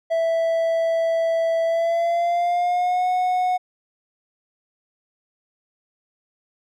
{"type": "tone with pitch glide", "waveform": "triangle", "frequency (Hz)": [659.3, 731.5], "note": ["E5", "F#5"], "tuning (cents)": [0, -20], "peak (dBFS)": -16, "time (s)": [0.1, 3.58], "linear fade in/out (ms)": 20, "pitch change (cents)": 180, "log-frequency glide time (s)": [1.64, 3.08], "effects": []}